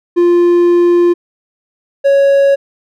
triangle tone pair in turn, 348.7 / 555.1 Hz, F4 / C#5, -3 / +2 cents, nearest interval minor sixth, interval 805 cents, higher second, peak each -4 dBFS, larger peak neither, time 0.16-1.14 / 2.04-2.56 s, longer first, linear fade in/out 20 ms, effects none

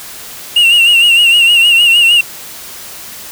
triangle tone with vibrato, 2800 Hz, F7, 4 cents sharp, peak -3 dBFS, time 0.56-2.21 s, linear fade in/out 5 ms, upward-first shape sine, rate 6.5 Hz, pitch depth 63 cents each way, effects white hiss -29 dBFS RMS until 3.31 s

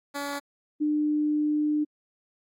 10% pulse / sine tone pair in turn, 284.2 / 300.1 Hz, C#4 / D4, +43 / +38 cents, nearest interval minor second, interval 95 cents, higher second, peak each -22 dBFS, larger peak neither, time 0.14-0.4 / 0.8-1.85 s, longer second, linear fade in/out 20 ms, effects AAC 48 kbps

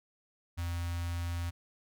square tone with notch filter, 85.7 Hz, F2, 32 cents flat, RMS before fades -35 dBFS, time 0.57-1.51 s, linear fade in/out 20 ms, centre 400 Hz, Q 0.51, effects none

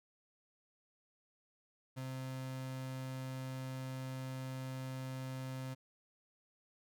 35% pulse tone, 130.81 Hz, C3, in tune, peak -39 dBFS, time 1.96-5.75 s, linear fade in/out 20 ms, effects none

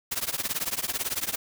white noise with tremolo, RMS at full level -26 dBFS, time 0.11-1.36 s, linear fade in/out 10 ms, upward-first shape triangle, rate 18 Hz, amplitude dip 100%, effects none

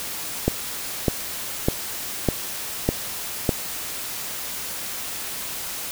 click train, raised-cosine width 2 ms, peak -4 dBFS, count 6, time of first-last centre 0.48-3.492 s, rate 1.66 Hz, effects white hiss -31 dBFS RMS until 5.91 s

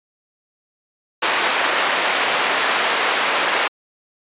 white band-pass noise, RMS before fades -19 dBFS, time 1.22-3.68 s, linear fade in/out 10 ms, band 450 to 2400 Hz, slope 12 dB/octave, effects resampled to 8000 Hz

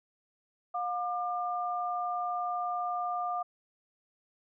sine tone pair together, 713.7 / 1198 Hz, F5 / D6, +37 / +34 cents, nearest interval major sixth, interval 897 cents, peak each -32 / -34 dBFS, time 0.74-3.43 s, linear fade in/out 10 ms, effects none

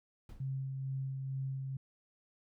brown noise with exponential decay, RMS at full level -46 dBFS, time 0.29-0.59 s, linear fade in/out 2 ms, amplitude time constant 64 ms
sine tone with tremolo, 134.1 Hz, C3, 43 cents sharp, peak -34 dBFS, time 0.4-1.77 s, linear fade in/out 5 ms, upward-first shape sine, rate 2.2 Hz, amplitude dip 30%
effects none

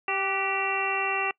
harmonic tone with a mistuned harmonic, 389.8 Hz, G4, 10 cents flat, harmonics 1 / 2 / 3 / 4 / 5 / 6 / 7, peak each -34 / -31 / -32 / -39 / -33 / -35 / -29 dBFS, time 0.08-1.31 s, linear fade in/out 2 ms, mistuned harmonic 4, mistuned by -66 cents, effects noise-tail reverb RT60 0.1 s tail -24 dB re dry

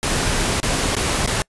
pink noise with dropouts, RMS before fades -20 dBFS, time 0.03-1.42 s, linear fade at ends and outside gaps 0 ms, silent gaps 0.601-0.63 / 0.952-0.966 / 1.262-1.275 s, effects noise-tail reverb RT60 0.1 s tail -26 dB re dry + resampled to 24000 Hz

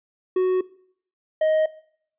triangle tone pair in turn, 370 / 626 Hz, F#4 / D#5, 0 / +10 cents, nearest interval major sixth, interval 910 cents, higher second, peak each -15 dBFS, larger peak neither, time 0.36-0.61 / 1.41-1.66 s, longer neither, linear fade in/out 5 ms, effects noise-tail reverb RT60 0.6 s tail -20 dB re dry + resampled to 8000 Hz

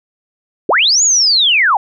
sine linear two-way sweep, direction up then down, 285.2 to 6990 to 742 Hz, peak -8 dBFS, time 0.69-1.77 s, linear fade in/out 2 ms, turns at 1.03 s, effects none

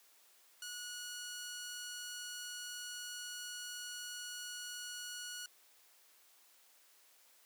10% pulse tone, 1457 Hz, F#6, 27 cents flat, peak -35 dBFS, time 0.62-5.46 s, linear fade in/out 2 ms, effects white hiss -66 dBFS RMS until 7.45 s + high-pass 400 Hz 12 dB/octave

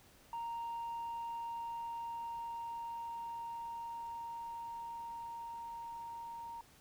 sine tone with level ramp, 930 Hz, A#5, 4 cents flat, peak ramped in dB -36 to -43 dBFS, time 0.33-6.61 s, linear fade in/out 2 ms, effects tanh soft clip ceiling -37 dBFS + pink hiss -63 dBFS RMS until 6.8 s

